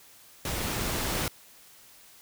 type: noise with level ramp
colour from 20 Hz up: pink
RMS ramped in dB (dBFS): -32 to -29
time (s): 0.45-1.28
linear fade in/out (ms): 2
effects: white hiss -54 dBFS RMS until 2.21 s